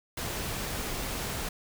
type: noise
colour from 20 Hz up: pink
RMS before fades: -34 dBFS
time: 0.17-1.49 s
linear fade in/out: 5 ms
effects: none